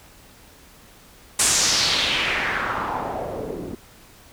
white noise with low-pass filter sweep, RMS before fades -23 dBFS, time 1.39-3.75 s, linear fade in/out 5 ms, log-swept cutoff 8800 to 300 Hz, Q 2.7, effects pink hiss -49 dBFS RMS until 4.32 s

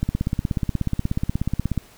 click train, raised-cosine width 5 ms, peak -9 dBFS, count 30, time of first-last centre 0.03-1.777 s, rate 16.6 Hz, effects pink hiss -50 dBFS RMS until 1.97 s

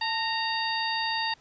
harmonic tone with a mistuned harmonic, 926 Hz, A#5, 12 cents flat, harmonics 1 / 2 / 3 / 4 / 5, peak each -30 / -32 / -35 / -35 / -33 dBFS, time 0.01-1.34 s, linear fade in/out 5 ms, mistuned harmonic 1, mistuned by -68 cents, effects pink hiss -59 dBFS RMS until 1.4 s + resampled to 16000 Hz

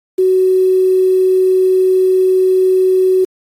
sine tone with quantisation, 373.5 Hz, F#4, 16 cents sharp, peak -8 dBFS, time 0.18-3.25 s, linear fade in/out 10 ms, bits 6, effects AAC 48 kbps

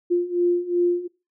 sine beating tone pair, 349.2 / 351.9 Hz, F4 / F4, 0 / +13 cents, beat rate 2.7 Hz, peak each -23 / -20 dBFS, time 0.1-1.08 s, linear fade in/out 20 ms, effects noise-tail reverb RT60 0.3 s tail -23 dB re dry

